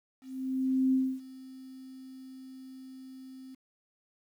sine tone with ADSR envelope, 261.8 Hz, C4, 1 cent sharp, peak -22 dBFS, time 0.21-3.55 s, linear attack 720 ms, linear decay 270 ms, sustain -22 dB, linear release 8 ms, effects 10-bit

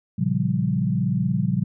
sine chord, G half-diminished seventh, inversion first, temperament equal, 116.54 / 138.59 / 174.61 / 196 Hz, Bb2 / Db3 / F3 / G3, 0 / 0 / 0 / 0 cents, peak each -26 / -25 / -24 / -25 dBFS, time 0.18-1.64 s, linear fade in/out 10 ms, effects none

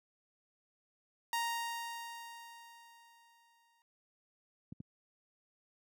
sawtooth tone with exponential decay, 932.3 Hz, A#5, in tune, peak -28 dBFS, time 1.33-3.82 s, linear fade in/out 1 ms, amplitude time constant 540 ms
clicks, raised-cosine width 5 ms, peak -29 dBFS, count 2, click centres 4.724 / 4.804 s
effects high-pass 150 Hz 12 dB/octave

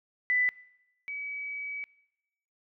sine tone pair in turn, 1992 / 2279 Hz, B6 / C#7, +14 / +47 cents, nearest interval major second, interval 233 cents, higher second, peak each -23 / -34 dBFS, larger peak first, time 0.3-0.49 / 1.08-1.84 s, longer second, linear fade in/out 0 ms, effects noise-tail reverb RT60 0.9 s tail -22 dB re dry

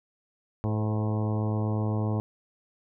harmonic tone with a mistuned harmonic, 107.8 Hz, A2, 35 cents flat, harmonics 1 / 2 / 3 / 4 / 5 / 6 / 7 / 8 / 9 / 10, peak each -26 / -32 / -36 / -38 / -40 / -42 / -43 / -44 / -45 / -46 dBFS, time 0.64-2.2 s, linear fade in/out 0 ms, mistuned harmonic 5, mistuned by -29 cents, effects none

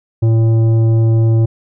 sine tone with tanh clipping, 113 Hz, A2, 47 cents sharp, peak -10 dBFS, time 0.22-1.46 s, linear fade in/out 10 ms, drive 10 dB, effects none

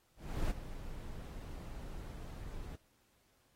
brown noise with ADSR envelope, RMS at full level -33 dBFS, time 0.16-2.76 s, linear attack 340 ms, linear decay 24 ms, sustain -12 dB, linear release 6 ms, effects pink hiss -73 dBFS RMS until 3.55 s + AAC 48 kbps

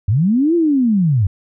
sine linear two-way sweep, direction up then down, 88 to 349.2 to 88 Hz, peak -11 dBFS, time 0.08-1.27 s, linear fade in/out 5 ms, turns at 0.55 s, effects none

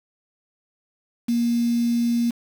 sine tone with quantisation, 236 Hz, A#3, 22 cents sharp, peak -18 dBFS, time 1.28-2.31 s, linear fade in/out 10 ms, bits 6, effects none

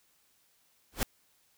pink noise with exponential growth, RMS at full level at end -24 dBFS, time 0.92-1.03 s, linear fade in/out 1 ms, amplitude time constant 22 ms, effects white hiss -69 dBFS RMS until 1.57 s

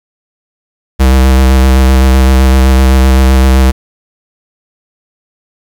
square tone with vibrato, 65.41 Hz, C2, in tune, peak -4 dBFS, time 0.99-3.72 s, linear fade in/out 20 ms, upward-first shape square, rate 7.8 Hz, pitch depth 19 cents each way, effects 7-bit

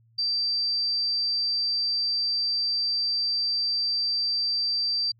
sine tone, 4680 Hz, D8, 7 cents flat, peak -23 dBFS, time 0.18-5.12 s, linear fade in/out 10 ms, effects added 114 Hz sine -58 dBFS peak until 5.19 s

